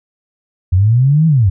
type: linear two-way sweep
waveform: sine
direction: up then down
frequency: 85.9 to 164.81 to 85.9 Hz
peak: -7 dBFS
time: 0.72-1.5 s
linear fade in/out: 10 ms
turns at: 1.27 s
effects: none